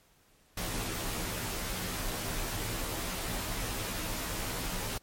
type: noise with comb filter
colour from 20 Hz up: pink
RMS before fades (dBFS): -35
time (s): 0.57-4.98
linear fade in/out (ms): 5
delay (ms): 14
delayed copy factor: -0.85
effects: pink hiss -65 dBFS RMS until 5.02 s + MP3 64 kbps